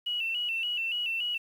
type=tone with vibrato; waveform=sine; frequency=2800 Hz; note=F7; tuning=4 cents sharp; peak=-28 dBFS; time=0.06-1.38 s; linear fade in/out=10 ms; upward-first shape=square; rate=3.5 Hz; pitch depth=70 cents each way; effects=9-bit